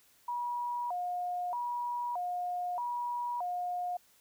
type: tone with vibrato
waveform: sine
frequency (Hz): 830.6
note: G#5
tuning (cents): 0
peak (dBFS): -32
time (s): 0.28-3.97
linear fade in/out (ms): 5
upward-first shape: square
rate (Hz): 0.8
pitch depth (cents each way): 260
effects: white hiss -65 dBFS RMS until 4.2 s